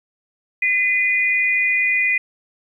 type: tone pair together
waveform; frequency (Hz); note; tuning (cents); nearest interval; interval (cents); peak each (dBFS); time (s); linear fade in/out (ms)
sine; 2028 / 2451; B6 / D#7; +45 / -27; minor third; 328; -18; 0.62-2.18; 5
effects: 9-bit